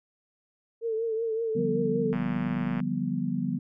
sine tone with vibrato, 450 Hz, A4, 39 cents sharp, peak -26 dBFS, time 0.81-2.16 s, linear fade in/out 50 ms, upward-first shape triangle, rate 5.3 Hz, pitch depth 60 cents each way
sine chord, G dominant seventh, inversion second, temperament just, 147 / 176.4 / 196 / 245 Hz, D3 / F3 / G3 / B3, +2 / +18 / 0 / -14 cents, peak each -34 / -32 / -32 / -30 dBFS, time 1.55-3.59 s, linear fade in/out 10 ms
click train, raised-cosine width 0.5 ms, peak -23 dBFS, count 79, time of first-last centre 2.13-2.802 s, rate 116 Hz
effects none

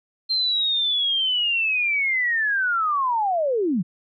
sine linear sweep, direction down, 4176 to 155.56 Hz, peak -19 dBFS, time 0.29-3.83 s, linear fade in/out 20 ms, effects none

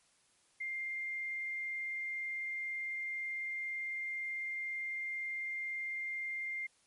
sine tone, 2106 Hz, C7, 11 cents sharp, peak -36 dBFS, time 0.6-6.67 s, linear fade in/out 10 ms, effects white hiss -70 dBFS RMS until 6.86 s + MP3 48 kbps

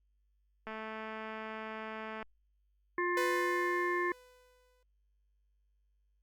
click train, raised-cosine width 0.5 ms, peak -28 dBFS, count 342, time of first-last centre 0.67-2.227 s, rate 219 Hz
harmonic tone, 353.1 Hz, F4, 19 cents sharp, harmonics 1 / 3 / 5 / 6, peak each -33 / -35 / -36 / -41 dBFS, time 2.98-4.12 s, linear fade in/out 2 ms
sawtooth tone with exponential decay, 499.9 Hz, B4, 21 cents sharp, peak -28 dBFS, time 3.17-4.83 s, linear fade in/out 2 ms, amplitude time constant 360 ms
effects added 50 Hz sine -70 dBFS peak until 6.22 s + Opus 48 kbps

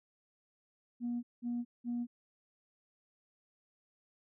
sine tone bursts, 240 Hz, B3, 49 cents flat, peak -32 dBFS, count 3, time 1-2.07 s, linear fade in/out 50 ms, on 230 ms, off 190 ms, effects tanh soft clip ceiling -30 dBFS

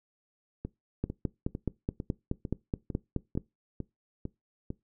two click trains, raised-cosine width 3 ms, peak -16 / -22 dBFS, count 12 / 10, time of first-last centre 1.04-3.375 / 0.65-4.704 s, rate 4.71 / 2.22 Hz, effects noise-tail reverb RT60 0.2 s tail -21 dB re dry

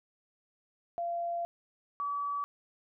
sine tone pair in turn, 687 / 1144.8 Hz, F5 / D6, -29 / -45 cents, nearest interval major sixth, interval 884 cents, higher second, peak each -31 / -31 dBFS, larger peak neither, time 0.98-1.45 / 2-2.44 s, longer first, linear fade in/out 0 ms, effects none

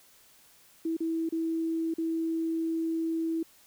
sine tone with dropouts, 326.5 Hz, E4, 17 cents flat, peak -27 dBFS, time 0.85-3.43 s, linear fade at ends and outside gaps 5 ms, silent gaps 0.968-1.004 / 1.291-1.323 / 1.94-1.982 s, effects white hiss -59 dBFS RMS until 3.66 s

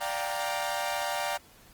sawtooth chord, G minor seventh, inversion second, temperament equal with one note detuned, 587.3 / 707.4 / 784 / 932.3 Hz, D5 / F5 / G5 / Bb5, 0 / +22 / 0 / 0 cents, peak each -31 dBFS, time 0-1.38 s, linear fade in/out 20 ms, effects pink hiss -56 dBFS RMS until 1.73 s + Opus 24 kbps

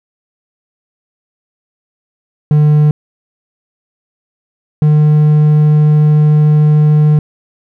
triangle tone pair in turn, 150 / 151.13 Hz, D3 / D3, +37 / +50 cents, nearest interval unison, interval 13 cents, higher second, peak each -3 dBFS, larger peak neither, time 2.51-2.91 / 4.82-7.19 s, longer second, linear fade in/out 2 ms, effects none

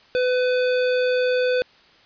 harmonic tone, 502 Hz, B4, 28 cents sharp, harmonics 1 / 3 / 5 / 7 / 9, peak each -18 / -28 / -32 / -35 / -37 dBFS, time 0.15-1.62 s, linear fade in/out 0 ms, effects white hiss -53 dBFS RMS until 2.05 s + resampled to 11025 Hz

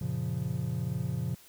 triangle chord, Gb major seventh, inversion none, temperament equal, 92.5 / 116.54 / 138.59 / 174.61 Hz, Gb2 / Bb2 / Db3 / F3, 0 / 0 / 0 / 0 cents, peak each -38 / -32 / -32 / -34 dBFS, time 0.01-1.35 s, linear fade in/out 5 ms, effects white hiss -56 dBFS RMS until 1.48 s

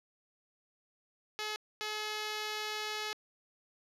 5% pulse tone bursts at uneven times, 426.3 Hz, G#4, 45 cents sharp, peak -24 dBFS, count 2, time 1.39-1.56 / 1.81-3.13 s, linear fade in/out 0 ms, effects low-pass 9000 Hz 12 dB/octave

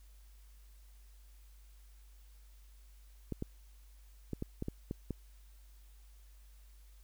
clicks, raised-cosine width 3 ms, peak -24 dBFS, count 8, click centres 3.323 / 3.424 / 4.333 / 4.424 / 4.624 / 4.684 / 4.911 / 5.107 s, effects added 50 Hz sine -55 dBFS peak until 7.03 s + white hiss -69 dBFS RMS until 7.03 s

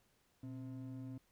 triangle ring-modulated tone, 193.1 Hz, G3, 26 cents flat, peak -39 dBFS, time 0.43-1.18 s, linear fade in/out 5 ms, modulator 71.3 Hz, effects pink hiss -75 dBFS RMS until 1.31 s

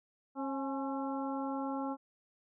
harmonic tone with a mistuned harmonic, 270 Hz, C#4, 45 cents flat, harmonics 1 / 2 / 3 / 4 / 5, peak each -36 / -42 / -40 / -45 / -47 dBFS, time 0.35-1.97 s, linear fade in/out 50 ms, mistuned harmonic 3, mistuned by +57 cents, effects none

